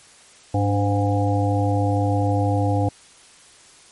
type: harmonic tone with a mistuned harmonic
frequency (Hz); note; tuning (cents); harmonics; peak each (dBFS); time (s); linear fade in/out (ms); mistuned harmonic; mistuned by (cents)
102.1; G#2; -29; 1 / 3 / 5 / 7 / 8; -19 / -24 / -26 / -27 / -28; 0.54-2.89; 5; 3; -74
effects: white hiss -49 dBFS RMS until 3.91 s + MP3 48 kbps